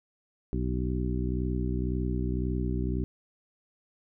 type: harmonic tone with a mistuned harmonic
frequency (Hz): 61.9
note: B1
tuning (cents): +5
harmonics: 1 / 2 / 3 / 4 / 5 / 6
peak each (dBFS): -30 / -33 / -35 / -36 / -37 / -38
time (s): 0.53-3.04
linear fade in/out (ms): 0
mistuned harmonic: 6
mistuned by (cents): +36
effects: none